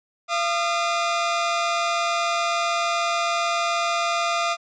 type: tone pair together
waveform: sawtooth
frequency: 684 / 1218.7 Hz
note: F5 / D#6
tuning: -36 / -36 cents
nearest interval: minor seventh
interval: 1000 cents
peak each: -20 dBFS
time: 0.28-4.57 s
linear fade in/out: 50 ms
effects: resampled to 16000 Hz